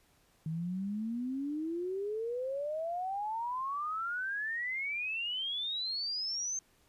sine exponential sweep, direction up, 155.56 to 6360 Hz, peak -33 dBFS, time 0.46-6.59 s, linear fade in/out 2 ms, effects pink hiss -68 dBFS RMS until 6.88 s + resampled to 32000 Hz

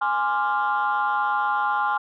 sine chord, D half-diminished seventh, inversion second, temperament equal, 830.6 / 1046.5 / 1174.7 / 1396.9 Hz, Ab5 / C6 / D6 / F6, 0 / 0 / 0 / 0 cents, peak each -23 / -25 / -28 / -25 dBFS, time 0.01-1.98 s, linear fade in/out 10 ms, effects tanh soft clip ceiling -14 dBFS

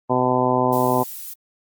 harmonic tone, 126.4 Hz, B2, 41 cents sharp, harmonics 1 / 2 / 3 / 4 / 5 / 6 / 7 / 8, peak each -27 / -23 / -24 / -25 / -24 / -26 / -23 / -24 dBFS, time 0.09-1.04 s, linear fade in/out 20 ms
violet noise, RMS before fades -33 dBFS, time 0.72-1.34 s, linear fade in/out 10 ms
effects Opus 24 kbps

